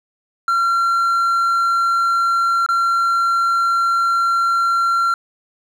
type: tone with dropouts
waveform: triangle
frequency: 1369 Hz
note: F6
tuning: 35 cents flat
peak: -12 dBFS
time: 0.48-5.14 s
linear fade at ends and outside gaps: 2 ms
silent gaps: 2.663-2.688 s
effects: none